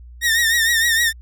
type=tone with vibrato; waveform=sawtooth; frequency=1845 Hz; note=A#6; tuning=18 cents flat; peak=-11 dBFS; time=0.21-1.13 s; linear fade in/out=50 ms; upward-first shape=triangle; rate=6.5 Hz; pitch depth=81 cents each way; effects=added 60 Hz sine -37 dBFS peak until 1.21 s